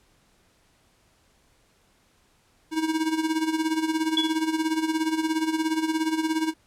square tone with tremolo, 317.8 Hz, D#4, 37 cents sharp, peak -21 dBFS, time 2.71-6.54 s, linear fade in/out 50 ms, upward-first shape sine, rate 17 Hz, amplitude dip 70%
sine tone with exponential decay, 3402 Hz, G#7, 41 cents sharp, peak -18 dBFS, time 4.17-4.44 s, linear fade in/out 2 ms, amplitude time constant 57 ms
effects pink hiss -63 dBFS RMS until 6.66 s + low-pass 11000 Hz 12 dB/octave

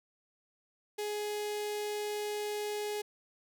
sawtooth tone with notch filter, 417.9 Hz, G#4, 11 cents sharp, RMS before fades -36 dBFS, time 0.98-3.02 s, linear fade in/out 10 ms, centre 1300 Hz, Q 1.4, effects none

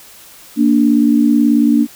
sine tone pair together, 233.1 / 291.5 Hz, A#3 / D4, 0 / -13 cents, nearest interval major third, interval 387 cents, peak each -11 dBFS, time 0.56-1.87 s, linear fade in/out 50 ms, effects white hiss -40 dBFS RMS until 1.95 s

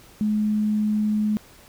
sine tone, 212.2 Hz, G#3, 38 cents sharp, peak -19 dBFS, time 0.21-1.37 s, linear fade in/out 0 ms, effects pink hiss -50 dBFS RMS until 1.68 s

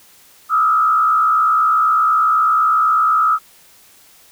sine tone with frequency modulation, 1281 Hz, E6, 50 cents flat, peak -11 dBFS, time 0.49-3.39 s, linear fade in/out 50 ms, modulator 64 Hz, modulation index 0.95, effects white hiss -48 dBFS RMS until 4.31 s

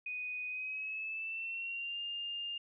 sine tone with pitch glide, 2489 to 2810 Hz, D#7 to F7, 0 to +10 cents, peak -37 dBFS, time 0.06-2.58 s, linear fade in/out 5 ms, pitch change +210 cents, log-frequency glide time 0.47-2 s, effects none

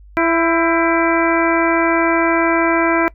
harmonic tone with a mistuned harmonic, 333.1 Hz, E4, 18 cents sharp, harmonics 1 / 2 / 3 / 4 / 5 / 6 / 7, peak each -16 / -19 / -21 / -22 / -23 / -24 / -24 dBFS, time 0.17-3.08 s, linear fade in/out 0 ms, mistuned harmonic 5, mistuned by -70 cents, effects noise-tail reverb RT60 0.1 s tail -22 dB re dry + added 50 Hz sine -39 dBFS peak until 3.14 s

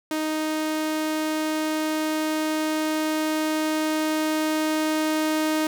sawtooth tone with level ramp, 311.1 Hz, D#4, in tune, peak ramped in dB -20 to -17 dBFS, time 0.11-5.67 s, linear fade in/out 2 ms, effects none

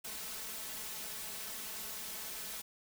white noise with comb filter, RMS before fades -43 dBFS, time 0.04-2.62 s, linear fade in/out 10 ms, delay 4.6 ms, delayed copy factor +0.75, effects none

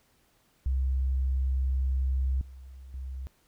sine tone with level steps, 65.6 Hz, C2, 5 cents sharp, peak -24 / -43 / -34 dBFS, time 0.66-3.27 s, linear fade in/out 0 ms, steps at 2.41 / 2.94 s, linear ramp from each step 2 ms, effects pink hiss -67 dBFS RMS until 3.47 s

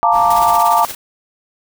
sine chord, Bb major seventh, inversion second, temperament equal, 698.5 / 880 / 932.3 / 1174.7 Hz, F5 / A5 / Bb5 / D6, 0 / 0 / 0 / 0 cents, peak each -15 dBFS, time 0.03-0.85 s, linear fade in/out 0 ms
pink noise, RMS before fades -32 dBFS, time 0.11-0.61 s, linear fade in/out 50 ms
white noise with tremolo, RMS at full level -25 dBFS, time 0.3-0.95 s, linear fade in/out 5 ms, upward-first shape sine, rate 17 Hz, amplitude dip 60%
effects none

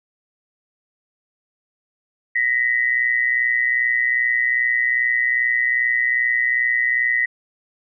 sine tone pair together, 1875.5 / 1998 Hz, A#6 / B6, +10 / +20 cents, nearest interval minor second, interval 110 cents, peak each -19 dBFS, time 2.35-7.26 s, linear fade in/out 10 ms, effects none

